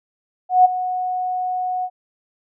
sine tone with ADSR envelope, 734 Hz, F#5, 14 cents flat, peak -6 dBFS, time 0.49-1.9 s, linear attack 160 ms, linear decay 15 ms, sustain -14 dB, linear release 59 ms, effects none

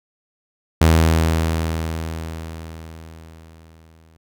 sawtooth tone with exponential decay, 81 Hz, E2, 30 cents flat, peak -6 dBFS, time 0.81-4.17 s, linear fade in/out 5 ms, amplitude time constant 730 ms, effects none

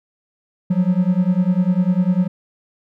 triangle beating tone pair, 176.9 / 186.9 Hz, F3 / F#3, +23 / +18 cents, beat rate 10 Hz, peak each -15 dBFS, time 0.7-2.28 s, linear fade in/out 10 ms, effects none

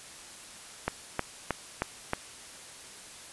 click train, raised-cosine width 0.5 ms, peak -12 dBFS, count 5, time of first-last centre 0.88-2.134 s, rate 3.19 Hz, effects white hiss -47 dBFS RMS until 3.32 s + resampled to 24000 Hz

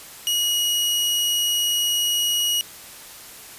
sawtooth tone, 2900 Hz, F#7, 35 cents flat, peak -16 dBFS, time 0.27-2.61 s, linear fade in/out 0 ms, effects white hiss -41 dBFS RMS until 3.58 s + resampled to 32000 Hz

